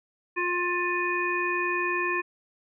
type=harmonic tone; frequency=354 Hz; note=F4; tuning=23 cents sharp; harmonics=1 / 3 / 5 / 7; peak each=-30 / -30 / -30 / -30 dBFS; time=0.36-2.22 s; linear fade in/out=20 ms; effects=none